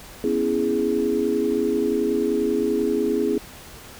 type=chord; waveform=sine; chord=C# minor seventh; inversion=third; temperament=equal; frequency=246.9 / 277.2 / 329.6 / 415.3 Hz; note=B3 / C#4 / E4 / G#4; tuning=0 / 0 / 0 / 0 cents; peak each=-26 / -27 / -25 / -22 dBFS; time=0.24-3.38 s; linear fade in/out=2 ms; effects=pink hiss -42 dBFS RMS until 3.99 s